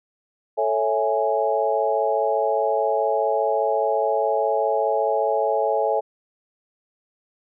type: chord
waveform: sine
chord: A major seventh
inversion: none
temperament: equal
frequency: 440 / 554.4 / 659.3 / 830.6 Hz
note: A4 / C#5 / E5 / G#5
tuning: 0 / 0 / 0 / 0 cents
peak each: -24 dBFS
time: 0.57-6.01 s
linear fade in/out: 20 ms
effects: none